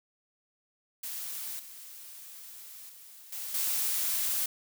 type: noise with level steps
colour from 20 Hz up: blue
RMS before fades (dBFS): -38 / -47 / -51 / -38 / -30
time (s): 1.03-4.46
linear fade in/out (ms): 5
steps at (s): 1.59 / 2.89 / 3.32 / 3.54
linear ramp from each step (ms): 5
effects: none